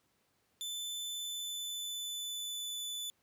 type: tone with pitch glide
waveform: sawtooth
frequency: 3520 to 3488 Hz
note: A7 to A7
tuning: 0 to -16 cents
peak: -35 dBFS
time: 0.61-3.1 s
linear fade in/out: 0 ms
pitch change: -16 cents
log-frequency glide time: 1-2.82 s
effects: pink hiss -75 dBFS RMS until 3.22 s + high-pass 100 Hz 12 dB/octave